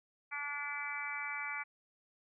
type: harmonic tone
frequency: 288.7 Hz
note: D4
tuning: 30 cents flat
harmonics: 3 / 4 / 5 / 6 / 7 / 8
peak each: -47 / -46 / -44 / -49 / -43 / -41 dBFS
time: 0.31-1.64 s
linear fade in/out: 20 ms
effects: none